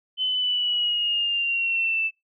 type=linear sweep; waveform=sine; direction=down; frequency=3048 to 2637 Hz; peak=-21 dBFS; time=0.17-2.11 s; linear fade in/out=50 ms; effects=noise-tail reverb RT60 0.2 s tail -24 dB re dry